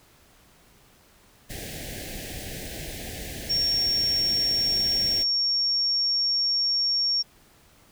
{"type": "band-stop noise", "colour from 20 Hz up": "pink", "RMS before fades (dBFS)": -36, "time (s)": [1.49, 5.24], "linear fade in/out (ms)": 20, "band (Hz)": [790, 1600], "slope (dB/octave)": 96}
{"type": "tone", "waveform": "sine", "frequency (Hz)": 5520, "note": "F8", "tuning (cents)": -21, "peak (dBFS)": -21, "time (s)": [3.49, 7.23], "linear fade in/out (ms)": 20}
{"effects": ["pink hiss -57 dBFS RMS until 7.91 s"]}